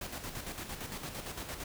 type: noise with tremolo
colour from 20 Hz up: pink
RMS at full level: -40 dBFS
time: 0.01-1.64 s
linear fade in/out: 5 ms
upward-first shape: square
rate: 8.8 Hz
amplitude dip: 50%
effects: none